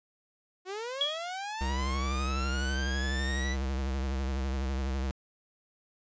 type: linear sweep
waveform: sawtooth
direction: up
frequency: 360 to 2000 Hz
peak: -31 dBFS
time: 0.65-3.57 s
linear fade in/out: 50 ms
type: tone with exponential decay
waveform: sine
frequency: 3322 Hz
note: G#7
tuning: in tune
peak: -23 dBFS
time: 1.01-1.36 s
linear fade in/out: 1 ms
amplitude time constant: 75 ms
type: tone with vibrato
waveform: square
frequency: 66.6 Hz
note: C2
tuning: 31 cents sharp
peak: -30 dBFS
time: 1.61-5.11 s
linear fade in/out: 0 ms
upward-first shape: sine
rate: 12 Hz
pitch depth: 64 cents each way
effects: resampled to 16000 Hz